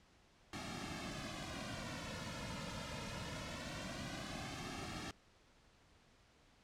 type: noise with flanger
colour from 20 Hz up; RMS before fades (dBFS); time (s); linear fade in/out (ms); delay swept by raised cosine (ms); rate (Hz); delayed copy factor
pink; -45; 0.53-5.11; 2; 2 to 2.63; 0.22; -0.9
effects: pink hiss -68 dBFS RMS until 6.63 s + low-pass 6000 Hz 12 dB/octave